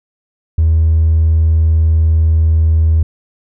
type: tone with hard clipping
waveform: sine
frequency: 80.1 Hz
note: E2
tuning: 49 cents flat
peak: -8 dBFS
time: 0.58-3.03 s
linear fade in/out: 5 ms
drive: 1 dB
effects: none